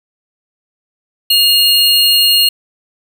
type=tone pair together; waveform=square; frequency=2842 / 4267 Hz; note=F7 / C8; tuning=+30 / +33 cents; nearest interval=perfect fifth; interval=703 cents; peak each=-11 dBFS; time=1.3-2.49 s; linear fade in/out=5 ms; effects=7-bit